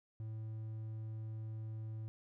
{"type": "tone", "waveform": "triangle", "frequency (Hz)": 110, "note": "A2", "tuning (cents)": 0, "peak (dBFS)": -39, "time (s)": [0.2, 2.08], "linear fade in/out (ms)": 0, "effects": []}